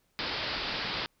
white low-pass noise, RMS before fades -34 dBFS, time 0.19-1.06 s, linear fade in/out 0 ms, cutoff 5000 Hz, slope 96 dB/octave, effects pink hiss -72 dBFS RMS until 1.2 s

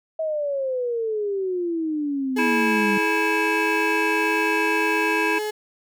sine exponential sweep, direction down, 647 to 196.8 Hz, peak -22 dBFS, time 0.19-2.98 s, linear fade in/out 5 ms
35% pulse tone, 424.7 Hz, G#4, 39 cents sharp, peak -23 dBFS, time 2.36-5.51 s, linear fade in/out 10 ms
harmonic tone, 326 Hz, E4, 19 cents flat, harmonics 1 / 3 / 5 / 7 / 8, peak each -26 / -26 / -26 / -31 / -25 dBFS, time 2.38-5.39 s, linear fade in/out 10 ms
effects none

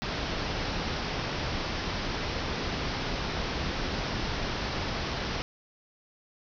pink low-pass noise, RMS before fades -32 dBFS, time 0.02-5.42 s, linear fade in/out 0 ms, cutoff 5700 Hz, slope 96 dB/octave, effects none

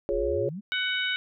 sine chord, Db major, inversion first, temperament equal with one note detuned, 353.5 / 415.3 / 554.4 Hz, F4 / Ab4 / Db5, +21 / 0 / 0 cents, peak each -30 / -28 / -28 dBFS, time 0.09-0.49 s, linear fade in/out 0 ms
sine exponential sweep, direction up, 34.65 to 220 Hz, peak -33 dBFS, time 0.11-0.61 s, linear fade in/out 20 ms
harmonic tone, 747 Hz, F#5, 16 cents sharp, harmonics 2 / 3 / 4 / 5, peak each -29 / -32 / -31 / -33 dBFS, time 0.72-1.16 s, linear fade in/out 0 ms
effects none

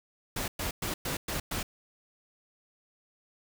pink noise bursts, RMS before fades -33 dBFS, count 6, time 0.36-1.63 s, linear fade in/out 5 ms, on 120 ms, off 110 ms, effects none

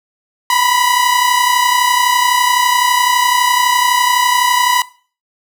sawtooth tone pair together, 969.1 / 1001 Hz, B5 / B5, -33 / +23 cents, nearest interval minor second, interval 56 cents, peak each -10 dBFS, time 0.5-4.82 s, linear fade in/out 2 ms, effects noise-tail reverb RT60 0.4 s tail -19 dB re dry

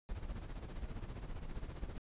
brown noise with tremolo, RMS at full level -41 dBFS, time 0.09-1.98 s, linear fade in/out 0 ms, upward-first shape sine, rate 15 Hz, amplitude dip 65%, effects resampled to 8000 Hz

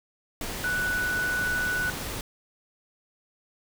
sine tone in noise, 1482 Hz, F#6, 2 cents sharp, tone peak -25 dBFS, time 0.64-1.9 s, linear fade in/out 2 ms, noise pink, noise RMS -34 dBFS, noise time 0.41-2.21 s, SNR +6 dB, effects none

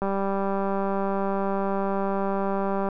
click train, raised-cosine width 1 ms, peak -14 dBFS, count 563, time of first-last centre 0.02-2.887 s, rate 196 Hz, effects none

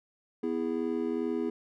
triangle chord, E major, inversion second, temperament just, 247.2 / 329.6 / 412 Hz, B3 / E4 / G#4, +2 / 0 / -14 cents, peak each -31 dBFS, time 0.43-1.5 s, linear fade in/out 5 ms, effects none

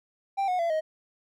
triangle tone with pitch steps, 786 / 729.1 / 676.4 / 627.5 Hz, G5 / F#5 / E5 / D#5, +4 / -26 / +44 / +15 cents, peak -22 dBFS, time 0.37-0.81 s, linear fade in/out 20 ms, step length 110 ms, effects none

